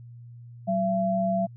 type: tone pair together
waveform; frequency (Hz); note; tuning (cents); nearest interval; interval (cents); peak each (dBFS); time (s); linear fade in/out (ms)
sine; 189.7 / 676; F#3 / E5; +43 / +43; octave + minor seventh; 2200; -26 / -24; 0.67-1.47; 20
effects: added 119 Hz sine -42 dBFS peak until 1.56 s